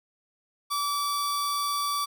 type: tone pair together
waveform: sawtooth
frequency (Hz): 1154 / 2308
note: D6 / D7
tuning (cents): -31 / -31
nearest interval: octave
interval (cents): 1200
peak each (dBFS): -22 / -31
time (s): 0.7-2.06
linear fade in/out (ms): 20
effects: none